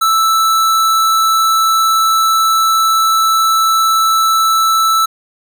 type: tone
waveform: square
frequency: 1318.5 Hz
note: E6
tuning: in tune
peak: -10 dBFS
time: 0.01-5.06 s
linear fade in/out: 10 ms
effects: none